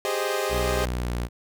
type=chord; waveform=sawtooth; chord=Ab major seventh; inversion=third; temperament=equal with one note detuned; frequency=392 / 415.3 / 523.3 / 618.7 Hz; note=G4 / Ab4 / C5 / Eb5; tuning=0 / 0 / 0 / -10 cents; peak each=-26 dBFS; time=0.05-0.85 s; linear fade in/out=0 ms
type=tone with pitch glide; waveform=sawtooth; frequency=61.74 to 59.77 Hz; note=B1 to A#1; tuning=0 to +44 cents; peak=-22 dBFS; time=0.49-1.29 s; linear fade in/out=50 ms; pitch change=-56 cents; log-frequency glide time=0.87-1.14 s
effects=none